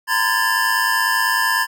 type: tone cluster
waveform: square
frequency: 925 / 1021 / 1643 / 1753 Hz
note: A#5 / C6 / G#6 / A6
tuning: -14 / -43 / -19 / -7 cents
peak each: -25 / -22 / -22 / -21 dBFS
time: 0.07-1.67 s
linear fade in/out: 50 ms
effects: none